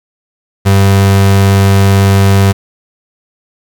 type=tone; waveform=35% pulse; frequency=98 Hz; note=G2; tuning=in tune; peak=-3 dBFS; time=0.65-2.53 s; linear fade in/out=20 ms; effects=7-bit